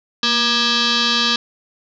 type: tone with frequency modulation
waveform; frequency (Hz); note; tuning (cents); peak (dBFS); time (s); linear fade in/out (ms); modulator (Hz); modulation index
sine; 233.1; A#3; 0; -14; 0.23-1.36; 2; 715; 6.6
effects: none